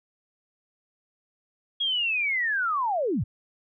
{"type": "linear sweep", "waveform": "sine", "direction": "down", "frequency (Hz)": [3322, 73.42], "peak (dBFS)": -23, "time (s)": [1.8, 3.24], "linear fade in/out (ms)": 10, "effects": []}